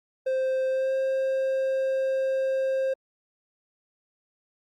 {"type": "tone with pitch glide", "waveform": "triangle", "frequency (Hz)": [523.3, 530.9], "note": ["C5", "C5"], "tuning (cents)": [0, 25], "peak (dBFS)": -21, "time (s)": [0.26, 2.94], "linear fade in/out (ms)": 10, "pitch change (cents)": 25, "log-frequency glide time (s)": [0.69, 0.93], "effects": ["Opus 48 kbps"]}